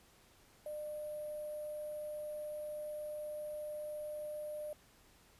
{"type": "tone with sample-and-hold", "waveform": "sine", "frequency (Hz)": 602, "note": "D5", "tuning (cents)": 43, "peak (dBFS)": -40, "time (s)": [0.66, 4.73], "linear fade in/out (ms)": 2, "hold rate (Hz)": 11025, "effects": ["pink hiss -65 dBFS RMS until 5.39 s", "resampled to 32000 Hz"]}